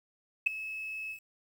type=tone with ADSR envelope; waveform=sine; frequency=2591 Hz; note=E7; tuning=30 cents flat; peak=-17 dBFS; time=0.46-1.2 s; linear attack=12 ms; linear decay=3 ms; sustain=-19 dB; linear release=94 ms; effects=tanh soft clip ceiling -14 dBFS + 9-bit